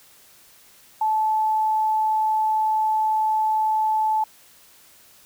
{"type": "tone", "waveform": "sine", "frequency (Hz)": 869, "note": "A5", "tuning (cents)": -22, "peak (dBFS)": -18, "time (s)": [1.01, 4.24], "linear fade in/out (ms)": 5, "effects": ["white hiss -52 dBFS RMS until 5.25 s"]}